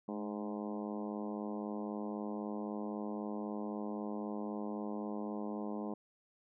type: harmonic tone with a mistuned harmonic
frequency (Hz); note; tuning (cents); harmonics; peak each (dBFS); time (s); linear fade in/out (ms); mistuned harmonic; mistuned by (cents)
103.83; G#2; 0; 2 / 3 / 4 / 5 / 6 / 7 / 8 / 9 / 10; -40 / -44 / -46 / -48 / -50 / -51 / -52 / -53 / -54; 0.08-5.94; 5; 2; +31
effects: none